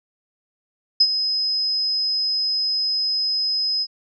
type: tone with ADSR envelope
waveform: sine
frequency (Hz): 5070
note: D#8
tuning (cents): +32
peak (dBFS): -9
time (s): 1-3.87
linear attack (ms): 9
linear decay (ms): 54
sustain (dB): -10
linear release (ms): 52
effects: none